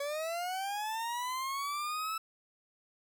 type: linear sweep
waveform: 40% pulse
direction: up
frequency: 560 to 1318.5 Hz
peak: -33 dBFS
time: 0-2.18 s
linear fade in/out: 5 ms
effects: none